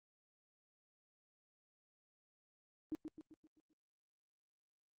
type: tone with echo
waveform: sine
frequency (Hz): 311.1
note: D#4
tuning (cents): 0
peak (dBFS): -37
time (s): 2.92-2.95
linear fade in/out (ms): 0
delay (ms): 130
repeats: 6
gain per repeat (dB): -6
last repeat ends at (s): 3.73
effects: Opus 24 kbps